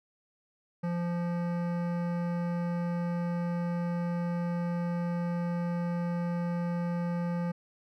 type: tone with hard clipping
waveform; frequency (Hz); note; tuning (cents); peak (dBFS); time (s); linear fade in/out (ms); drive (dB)
sine; 173.2; F3; -14; -31; 0.83-7.52; 10; 16
effects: none